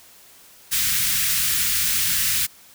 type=band-stop noise; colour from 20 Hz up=white; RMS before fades=-21 dBFS; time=0.71-2.47 s; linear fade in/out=20 ms; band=190 to 1500 Hz; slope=24 dB/octave; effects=white hiss -49 dBFS RMS until 2.74 s